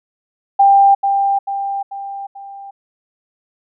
sine tone with echo, 793 Hz, G5, 20 cents sharp, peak -6 dBFS, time 0.59-0.95 s, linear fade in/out 10 ms, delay 440 ms, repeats 4, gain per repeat -6 dB, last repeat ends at 2.71 s, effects none

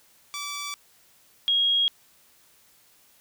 10% pulse / sine tone pair in turn, 1156 / 3280 Hz, D6 / G#7, -28 / -22 cents, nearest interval octave + tritone, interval 1806 cents, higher second, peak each -23 / -19 dBFS, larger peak second, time 0.34-0.74 / 1.48-1.88 s, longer neither, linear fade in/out 0 ms, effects white hiss -59 dBFS RMS until 3.2 s

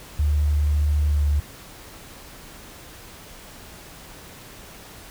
sine tone with pitch glide, 74.1 to 73 Hz, D2 to D2, +16 to -10 cents, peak -17 dBFS, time 0.19-1.4 s, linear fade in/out 5 ms, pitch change -26 cents, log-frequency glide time 1.06-1.23 s, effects pink hiss -43 dBFS RMS until 5.1 s

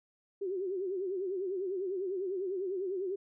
sine tone with vibrato, 378 Hz, F#4, 37 cents sharp, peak -32 dBFS, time 0.41-3.16 s, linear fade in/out 10 ms, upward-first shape sine, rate 10 Hz, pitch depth 110 cents each way, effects none

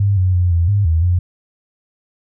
sine tone with pitch steps, 100.2 / 92.3 / 89.3 / 84.8 / 101.4 / 81 / 88.8 Hz, G2 / F#2 / F2 / E2 / G#2 / E2 / F2, +38 / -4 / +39 / +50 / -41 / -30 / +29 cents, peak -11 dBFS, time 0-1.19 s, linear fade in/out 5 ms, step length 170 ms, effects none

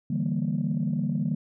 sine chord, E half-diminished seventh, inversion third, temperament equal, 146.83 / 164.81 / 196 / 233.1 Hz, D3 / E3 / G3 / Bb3, 0 / 0 / 0 / 0 cents, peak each -29 dBFS, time 0.1-1.35 s, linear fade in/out 5 ms, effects tanh soft clip ceiling -17 dBFS

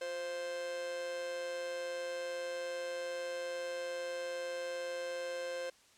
45% pulse tone with amplitude modulation, 523.3 Hz, C5, in tune, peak -35 dBFS, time 0.01-5.7 s, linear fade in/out 5 ms, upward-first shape sine, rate 169 Hz, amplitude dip 50%, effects white hiss -64 dBFS RMS until 5.97 s + low-pass 8000 Hz 12 dB/octave

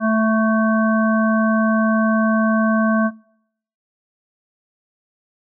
harmonic tone with a mistuned harmonic, 220 Hz, A3, in tune, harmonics 1 / 3 / 5 / 7, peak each -16 / -21 / -23 / -24 dBFS, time 0-3.11 s, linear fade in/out 50 ms, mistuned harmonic 5, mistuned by +17 cents, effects noise-tail reverb RT60 0.7 s tail -25 dB re dry

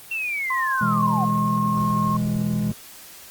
sine linear sweep, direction down, 2736 to 698.5 Hz, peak -23 dBFS, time 0.11-1.25 s, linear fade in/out 5 ms
sine tone with pitch glide, 1048 to 1075 Hz, C6 to C6, +2 to +47 cents, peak -22 dBFS, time 0.5-2.17 s, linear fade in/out 5 ms, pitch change +45 cents, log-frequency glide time 0.61-1.31 s
triangle chord, E major, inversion second, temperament equal with one note detuned, 124.4 / 164.81 / 207.7 Hz, B2 / E3 / G#3, +13 / 0 / 0 cents, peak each -25 / -24 / -21 dBFS, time 0.81-2.72 s, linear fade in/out 5 ms
effects white hiss -43 dBFS RMS until 3.3 s + Opus 24 kbps

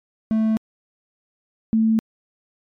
triangle / sine tone pair in turn, 220 / 222 Hz, A3 / A3, 0 / +16 cents, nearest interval unison, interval 16 cents, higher second, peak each -14 dBFS, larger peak neither, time 0.31-0.57 / 1.73-1.99 s, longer neither, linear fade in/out 0 ms, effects MP3 96 kbps

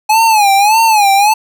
square tone with vibrato, 844 Hz, G#5, 28 cents sharp, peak -7 dBFS, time 0.09-1.34 s, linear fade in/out 10 ms, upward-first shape sine, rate 1.7 Hz, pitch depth 130 cents each way, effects none

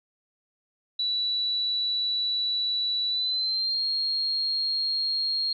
sine tone with pitch glide, 3943 to 4250 Hz, B7 to C8, -4 to +26 cents, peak -24 dBFS, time 0.99-5.53 s, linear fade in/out 5 ms, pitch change +130 cents, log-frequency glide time 3.08-3.84 s, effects none

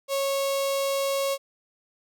sawtooth tone with notch filter, 550 Hz, C#5, 14 cents flat, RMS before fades -26 dBFS, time 0.08-1.38 s, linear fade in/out 50 ms, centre 1600 Hz, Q 1.4, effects none

